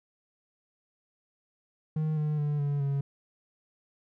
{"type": "tone with pitch steps", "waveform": "triangle", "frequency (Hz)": [155.56, 151.39, 147.34, 143.39, 139.55], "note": ["D#3", "D#3", "D3", "D3", "C#3"], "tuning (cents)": [0, -47, 6, -41, 12], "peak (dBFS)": -24, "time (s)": [1.96, 3.01], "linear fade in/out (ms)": 5, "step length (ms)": 210, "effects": []}